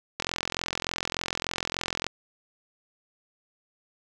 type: click train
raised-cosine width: 0.2 ms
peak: -10 dBFS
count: 82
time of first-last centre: 0.2-2.066 s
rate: 43.4 Hz
effects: none